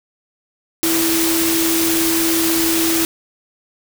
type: tone in noise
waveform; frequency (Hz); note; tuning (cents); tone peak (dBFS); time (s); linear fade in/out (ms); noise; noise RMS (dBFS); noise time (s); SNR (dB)
sine; 329.6; E4; 0; -17; 0.83-3.05; 0; white; -19; 0.83-3.05; -1
effects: none